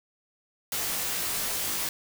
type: noise with comb filter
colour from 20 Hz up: white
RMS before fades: -30 dBFS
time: 0.72-1.89 s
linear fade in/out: 2 ms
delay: 18 ms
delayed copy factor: -1
effects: none